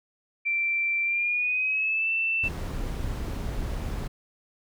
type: tone with pitch glide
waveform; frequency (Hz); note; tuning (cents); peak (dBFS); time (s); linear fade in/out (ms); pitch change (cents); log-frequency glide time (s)
sine; 2349 to 2667; D7 to E7; 0 to +20; -23; 0.45-2.49; 20; +220; 1.03-2.11
type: noise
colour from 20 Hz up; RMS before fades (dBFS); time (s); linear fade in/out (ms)
brown; -31; 2.43-4.08; 10
effects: none